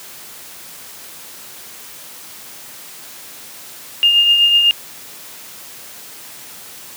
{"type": "tone with tremolo", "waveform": "sine", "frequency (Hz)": 2823, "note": "F7", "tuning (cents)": 18, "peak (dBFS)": -7, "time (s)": [4.03, 4.71], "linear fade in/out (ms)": 0, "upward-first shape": "triangle", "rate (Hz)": 8, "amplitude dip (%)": 45, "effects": ["white hiss -36 dBFS RMS until 6.96 s", "high-pass 100 Hz 12 dB/octave"]}